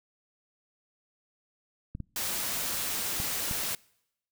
clicks, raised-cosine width 5 ms, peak -24 dBFS, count 4, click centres 1.951 / 2.003 / 3.201 / 3.512 s
white noise, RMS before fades -32 dBFS, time 2.16-3.75 s, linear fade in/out 2 ms
effects noise-tail reverb RT60 0.8 s tail -25 dB re dry

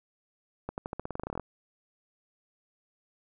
accelerating click train, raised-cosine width 1 ms, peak -20 dBFS, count 16, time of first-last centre 0.69-1.397 s, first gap 89 ms, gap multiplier 0.9, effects none

